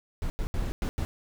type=noise bursts at uneven times; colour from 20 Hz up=brown; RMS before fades=-29 dBFS; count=5; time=0.22-0.3 / 0.39-0.47 / 0.54-0.72 / 0.82-0.89 / 0.98-1.05 s; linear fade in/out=0 ms; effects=none